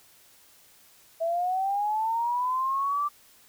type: linear sweep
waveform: sine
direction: up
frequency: 651 to 1179 Hz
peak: -24 dBFS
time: 1.2-3.09 s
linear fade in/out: 20 ms
effects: white hiss -57 dBFS RMS until 3.48 s